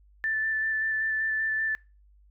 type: tone with vibrato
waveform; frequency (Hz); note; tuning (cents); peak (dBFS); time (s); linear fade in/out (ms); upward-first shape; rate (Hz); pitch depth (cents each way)
sine; 1762; A6; +2; -25; 0.24-1.75; 0; square; 5.2; 10
effects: noise-tail reverb RT60 0.3 s tail -23 dB re dry + added 50 Hz sine -55 dBFS peak until 2.3 s